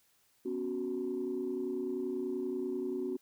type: chord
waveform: sine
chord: B suspended second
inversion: none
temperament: equal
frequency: 246.9 / 277.2 / 370 Hz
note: B3 / C#4 / F#4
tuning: 0 / 0 / 0 cents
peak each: -39 / -38 / -34 dBFS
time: 0.45-3.17 s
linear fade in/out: 10 ms
effects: tanh soft clip ceiling -26 dBFS + white hiss -70 dBFS RMS until 3.21 s